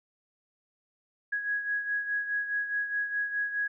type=beating tone pair; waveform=sine; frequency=1661.2 / 1666 Hz; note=G#6 / G#6; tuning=0 / +5 cents; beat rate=4.8 Hz; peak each=-29 / -36 dBFS; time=1.32-3.68 s; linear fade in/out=10 ms; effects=none